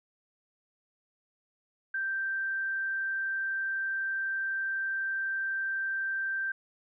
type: tone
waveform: sine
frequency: 1568 Hz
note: G6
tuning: in tune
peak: -29 dBFS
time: 1.94-6.52 s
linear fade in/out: 5 ms
effects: none